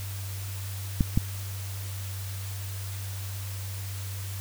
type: clicks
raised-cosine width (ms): 5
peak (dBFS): -8 / -9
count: 2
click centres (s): 1.008 / 1.175
effects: added 97 Hz sine -33 dBFS peak until 4.4 s + white hiss -42 dBFS RMS until 4.4 s